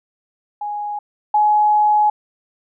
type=tone pair in turn; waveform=sine; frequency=830 / 842.6 Hz; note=G#5 / G#5; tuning=-1 / +25 cents; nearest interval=unison; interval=26 cents; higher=second; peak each=-22 / -11 dBFS; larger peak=second; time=0.61-0.99 / 1.34-2.1 s; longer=second; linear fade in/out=5 ms; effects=none